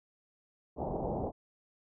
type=low-pass noise; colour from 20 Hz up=white; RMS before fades=-35 dBFS; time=0.76-1.32 s; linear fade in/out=50 ms; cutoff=810 Hz; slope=48 dB/octave; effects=none